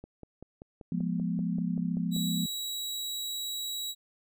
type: click train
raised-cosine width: 2 ms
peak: -31 dBFS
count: 12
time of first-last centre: 0.04-2.164 s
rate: 5.18 Hz
type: chord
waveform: sine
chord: F diminished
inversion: none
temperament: equal with one note detuned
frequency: 174.61 / 207.7 / 241.9 Hz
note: F3 / Ab3 / Cb4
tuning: 0 / 0 / -36 cents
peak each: -30 / -34 / -34 dBFS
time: 0.92-2.46 s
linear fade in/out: 2 ms
type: tone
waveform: sawtooth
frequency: 3881 Hz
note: B7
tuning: 31 cents flat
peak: -30 dBFS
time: 2.11-3.95 s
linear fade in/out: 50 ms
effects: none